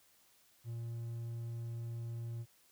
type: tone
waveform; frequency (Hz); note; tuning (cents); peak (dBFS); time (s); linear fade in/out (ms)
triangle; 116.54; A#2; 0; -37; 0.64-2.46; 50
effects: white hiss -68 dBFS RMS until 2.71 s